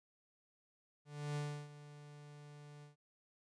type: tone with ADSR envelope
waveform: 45% pulse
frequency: 146.83 Hz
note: D3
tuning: in tune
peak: -37 dBFS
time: 1.05-2.96 s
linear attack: 310 ms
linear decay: 320 ms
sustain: -16 dB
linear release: 130 ms
effects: resampled to 22050 Hz